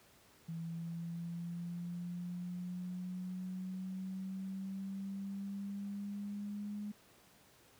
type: linear sweep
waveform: sine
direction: up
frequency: 164.81 to 207.7 Hz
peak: -39 dBFS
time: 0.48-6.92 s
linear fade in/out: 10 ms
effects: pink hiss -64 dBFS RMS until 7.79 s + high-pass 80 Hz 12 dB/octave